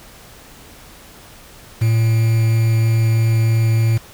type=tone with quantisation; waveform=triangle; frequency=112.9 Hz; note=A2; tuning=45 cents sharp; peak=-10 dBFS; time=1.81-3.98 s; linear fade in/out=10 ms; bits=5; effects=pink hiss -42 dBFS RMS until 4.13 s